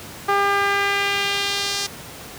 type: tone with band-pass filter sweep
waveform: sawtooth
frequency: 400.5 Hz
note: G4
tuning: 37 cents sharp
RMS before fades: -21 dBFS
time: 0.28-1.87 s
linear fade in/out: 10 ms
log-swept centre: 1100 to 5400 Hz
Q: 1.5
effects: pink hiss -37 dBFS RMS until 2.38 s + high-pass 80 Hz 12 dB/octave